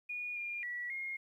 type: tone with pitch steps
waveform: sine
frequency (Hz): 2448 / 2408 / 1943 / 2142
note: D#7 / D7 / B6 / C7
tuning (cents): -29 / +43 / -29 / +40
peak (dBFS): -37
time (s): 0.09-1.17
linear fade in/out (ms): 10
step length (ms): 270
effects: 12-bit